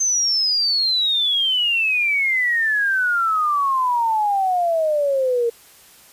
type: exponential sweep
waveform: sine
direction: down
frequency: 6300 to 460.7 Hz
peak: -16 dBFS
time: 0-5.5 s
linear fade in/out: 10 ms
effects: white hiss -48 dBFS RMS until 6.12 s + resampled to 32000 Hz